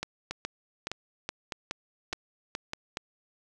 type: two click trains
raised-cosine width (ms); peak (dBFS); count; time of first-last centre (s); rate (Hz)
0.2; -16 / -15; 5 / 8; 0.31-2.734 / 0.03-2.971; 1.65 / 2.38
effects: none